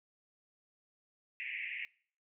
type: band-pass noise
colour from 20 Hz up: pink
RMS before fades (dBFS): -41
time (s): 1.4-1.85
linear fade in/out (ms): 0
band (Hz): 1900 to 2700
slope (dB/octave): 96
effects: noise-tail reverb RT60 0.5 s tail -23 dB re dry